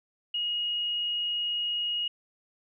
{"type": "tone", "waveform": "sine", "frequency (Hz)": 2881, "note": "F#7", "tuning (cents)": -47, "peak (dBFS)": -27, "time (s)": [0.34, 2.08], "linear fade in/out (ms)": 5, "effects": []}